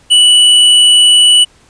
square tone, 2957 Hz, F#7, 2 cents flat, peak -4 dBFS, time 0.1-1.45 s, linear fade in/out 20 ms, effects pink hiss -47 dBFS RMS until 1.69 s + resampled to 22050 Hz

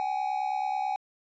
triangle tone pair together, 761.4 / 830.6 Hz, F#5 / G#5, +49 / 0 cents, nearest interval major second, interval 151 cents, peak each -28 dBFS, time 0-0.96 s, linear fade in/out 0 ms, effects resampled to 16000 Hz

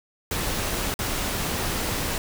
pink noise with dropouts, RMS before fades -27 dBFS, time 0.31-2.18 s, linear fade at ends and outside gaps 2 ms, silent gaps 0.941-0.99 s, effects none

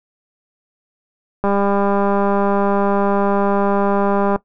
click train, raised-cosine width 1 ms, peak -5 dBFS, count 585, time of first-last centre 1.44-4.36 s, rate 200 Hz, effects noise-tail reverb RT60 0.1 s tail -18 dB re dry

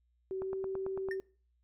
sine tone with pitch glide, 380 to 383.7 Hz, F#4 to G4, +46 to -37 cents, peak -34 dBFS, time 0.31-1.2 s, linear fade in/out 0 ms, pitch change +17 cents, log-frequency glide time 0.42-0.52 s
click train, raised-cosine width 1 ms, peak -29 dBFS, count 7, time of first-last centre 0.42-1.087 s, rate 9 Hz
triangle tone with exponential decay, 1819 Hz, A#6, 43 cents flat, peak -32 dBFS, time 1.11-1.19 s, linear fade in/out 2 ms, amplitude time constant 17 ms
effects noise-tail reverb RT60 0.4 s tail -23 dB re dry + added 60 Hz sine -70 dBFS peak until 1.63 s

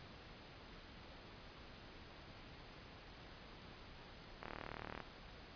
click train, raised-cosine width 0.5 ms, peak -30 dBFS, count 23, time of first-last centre 4.43-5.003 s, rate 38.4 Hz, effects pink hiss -56 dBFS RMS until 5.55 s + resampled to 11025 Hz

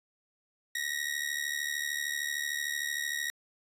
sawtooth ring-modulated tone, 1892 Hz, A#6, 25 cents sharp, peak -25 dBFS, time 0.75-3.3 s, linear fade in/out 0 ms, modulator 36.6 Hz, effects resampled to 32000 Hz

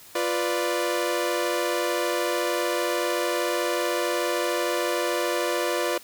sawtooth chord, B diminished, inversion second, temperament equal, 349.2 / 493.9 / 587.3 Hz, F4 / B4 / D5, 0 / 0 / 0 cents, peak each -24 dBFS, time 0.15-5.98 s, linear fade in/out 5 ms, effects white hiss -48 dBFS RMS until 6.03 s

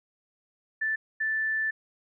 sine tone bursts at uneven times, 1760 Hz, A6, in tune, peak -25 dBFS, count 2, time 0.81-0.96 / 1.2-1.71 s, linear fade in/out 10 ms, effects none

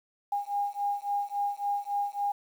sine beating tone pair, 810 / 813.6 Hz, G#5 / G#5, -43 / -36 cents, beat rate 3.6 Hz, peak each -31 dBFS, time 0.32-2.32 s, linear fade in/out 5 ms, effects 9-bit

